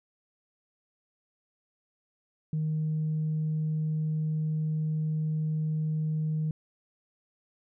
sine tone, 155.56 Hz, D#3, in tune, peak -25 dBFS, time 2.53-6.51 s, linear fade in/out 2 ms, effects tanh soft clip ceiling -23 dBFS

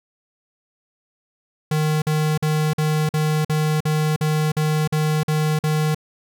square tone bursts, 154 Hz, D#3, 17 cents flat, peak -18 dBFS, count 12, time 1.71-5.947 s, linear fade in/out 5 ms, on 310 ms, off 47 ms, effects none

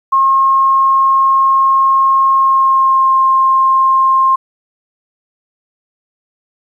sine tone with pitch glide, 1075 to 1060.8 Hz, C6 to C6, +47 to +23 cents, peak -7 dBFS, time 0.12-4.36 s, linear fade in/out 10 ms, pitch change -24 cents, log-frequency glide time 2.35-3.15 s, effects 8-bit

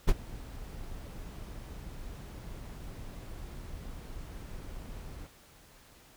brown noise with ADSR envelope, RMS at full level -21 dBFS, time 0.07-5.27 s, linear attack 20 ms, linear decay 39 ms, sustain -22 dB, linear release 4 ms, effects pink hiss -58 dBFS RMS until 6.16 s

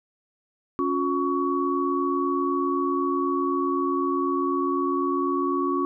sine tone cluster, 278 / 358.1 / 1123 Hz, C#4 / F4 / C#6, +5 / +43 / +22 cents, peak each -26 dBFS, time 0.79-5.85 s, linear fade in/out 0 ms, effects none

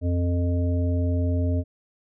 harmonic tone, 87.5 Hz, F2, 4 cents sharp, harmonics 1 / 3 / 5 / 7, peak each -21 / -28 / -36 / -34 dBFS, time 0.01-1.64 s, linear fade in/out 50 ms, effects none

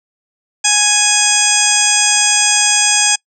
harmonic tone with a mistuned harmonic, 830.6 Hz, G#5, in tune, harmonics 1 / 2 / 3 / 4 / 6 / 7 / 8 / 9 / 10, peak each -21 / -21 / -18 / -19 / -18 / -19 / -17 / -18 / -18 dBFS, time 0.64-3.16 s, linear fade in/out 10 ms, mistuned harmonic 7, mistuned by +67 cents, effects noise-tail reverb RT60 0.1 s tail -26 dB re dry

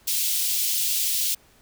white high-pass noise, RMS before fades -24 dBFS, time 0.07-1.35 s, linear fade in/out 10 ms, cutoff 2900 Hz, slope 24 dB/octave, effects pink hiss -57 dBFS RMS until 1.61 s

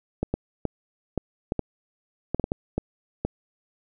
clicks, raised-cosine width 2 ms, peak -11 dBFS, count 12, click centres 0.23 / 0.34 / 0.653 / 1.177 / 1.521 / 1.593 / 2.346 / 2.397 / 2.441 / 2.519 / 2.78 / 3.25 s, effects none

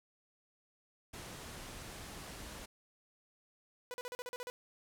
pink low-pass noise, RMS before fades -48 dBFS, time 1.13-2.66 s, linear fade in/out 10 ms, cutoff 12000 Hz, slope 24 dB/octave
sawtooth tone bursts, 493.9 Hz, B4, in tune, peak -37 dBFS, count 9, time 3.91-4.5 s, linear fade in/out 0 ms, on 30 ms, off 40 ms
effects none

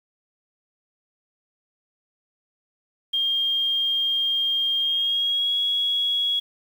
sine tone with pitch glide, 3214 to 3333 Hz, G7 to G#7, +43 to +5 cents, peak -20 dBFS, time 3.13-6.4 s, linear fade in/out 10 ms, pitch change +62 cents, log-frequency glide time 4.79-5.57 s, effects 8-bit

